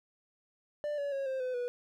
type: tone with pitch steps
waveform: triangle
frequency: 591 / 568.9 / 547.6 / 527.1 / 507.4 / 488.4 Hz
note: D5 / C#5 / C#5 / C5 / B4 / B4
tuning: +11 / +45 / -21 / +13 / +47 / -19 cents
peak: -30 dBFS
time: 0.84-1.68 s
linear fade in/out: 0 ms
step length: 140 ms
effects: none